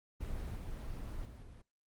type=noise with level steps; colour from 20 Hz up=brown; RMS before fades=-40 / -42 / -49 / -52 dBFS; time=0.2-1.62 s; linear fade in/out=10 ms; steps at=0.56 / 1.25 / 1.42 s; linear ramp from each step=5 ms; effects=noise-tail reverb RT60 0.2 s tail -22 dB re dry + Opus 24 kbps